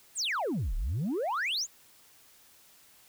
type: exponential two-way sweep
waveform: sine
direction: down then up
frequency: 9500 to 32.59 to 7500 Hz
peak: -26 dBFS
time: 0.15-1.67 s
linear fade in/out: 50 ms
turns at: 0.75 s
effects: tanh soft clip ceiling -27 dBFS + white hiss -59 dBFS RMS until 3.08 s